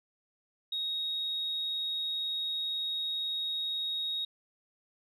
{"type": "tone", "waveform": "sine", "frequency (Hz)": 3762, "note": "A#7", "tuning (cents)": 15, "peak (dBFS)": -30, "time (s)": [0.72, 4.25], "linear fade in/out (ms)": 5, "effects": ["tanh soft clip ceiling -26 dBFS"]}